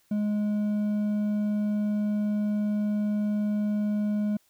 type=tone with hard clipping; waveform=triangle; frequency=208.7 Hz; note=G#3; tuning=9 cents sharp; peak=-25 dBFS; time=0.11-4.37 s; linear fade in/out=5 ms; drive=7 dB; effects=white hiss -66 dBFS RMS until 4.49 s